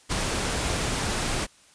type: noise with ADSR envelope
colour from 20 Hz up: pink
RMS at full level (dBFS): -23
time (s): 0.09-1.47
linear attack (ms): 36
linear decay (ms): 4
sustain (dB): -4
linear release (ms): 33
effects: white hiss -56 dBFS RMS until 1.74 s + resampled to 22050 Hz